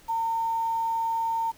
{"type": "tone with quantisation", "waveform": "sine", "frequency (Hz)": 910, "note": "A#5", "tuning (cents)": -42, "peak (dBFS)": -24, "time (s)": [0.08, 1.52], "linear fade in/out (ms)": 20, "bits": 8, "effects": ["pink hiss -55 dBFS RMS until 1.57 s"]}